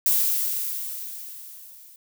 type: noise with level ramp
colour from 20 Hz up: violet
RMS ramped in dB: -19 to -49 dBFS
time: 0.06-1.96 s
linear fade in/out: 2 ms
effects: none